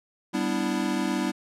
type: chord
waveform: square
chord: E minor seventh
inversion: first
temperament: equal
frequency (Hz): 196 / 246.9 / 293.7 / 329.6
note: G3 / B3 / D4 / E4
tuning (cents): 0 / 0 / 0 / 0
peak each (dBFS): -31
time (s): 0.33-1.32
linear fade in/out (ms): 20
effects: low-pass 10000 Hz 12 dB/octave